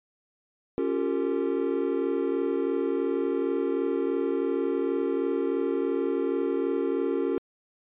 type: chord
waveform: triangle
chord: G half-diminished seventh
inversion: second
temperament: equal with one note detuned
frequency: 277.2 / 349.2 / 392 / 455.5 Hz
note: Db4 / F4 / G4 / Bb4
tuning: 0 / 0 / 0 / -40 cents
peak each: -28 dBFS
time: 0.78-7.38 s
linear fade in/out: 0 ms
effects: resampled to 8000 Hz